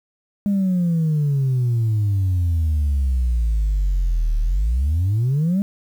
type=exponential two-way sweep; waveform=sine; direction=down then up; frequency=205.2 to 37.38 to 205.2 Hz; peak=-14 dBFS; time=0.46-5.62 s; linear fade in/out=0 ms; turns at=4.39 s; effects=tanh soft clip ceiling -14 dBFS + 8-bit